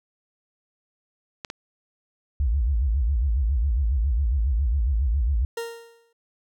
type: clicks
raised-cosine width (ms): 0.2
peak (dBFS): -15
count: 2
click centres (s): 1.448 / 1.501
type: tone with vibrato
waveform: sine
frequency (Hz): 62.3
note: B1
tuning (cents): +16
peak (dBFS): -19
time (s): 2.4-5.45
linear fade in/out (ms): 0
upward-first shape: sine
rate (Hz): 7.3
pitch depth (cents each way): 280
type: tone with exponential decay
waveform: 40% pulse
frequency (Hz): 463.8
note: A#4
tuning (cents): -9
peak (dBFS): -25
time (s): 5.57-6.13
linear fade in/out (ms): 5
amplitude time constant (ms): 120
effects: none